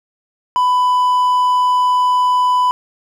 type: tone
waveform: triangle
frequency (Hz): 997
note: B5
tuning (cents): +16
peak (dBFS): -9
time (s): 0.56-2.71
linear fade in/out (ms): 0
effects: none